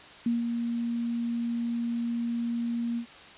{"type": "tone with ADSR envelope", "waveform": "sine", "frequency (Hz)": 235, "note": "A#3", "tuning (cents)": 14, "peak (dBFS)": -22, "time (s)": [0.26, 3.06], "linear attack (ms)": 4, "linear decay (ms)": 160, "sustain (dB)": -5, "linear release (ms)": 87, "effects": ["white hiss -48 dBFS RMS until 3.37 s", "resampled to 8000 Hz"]}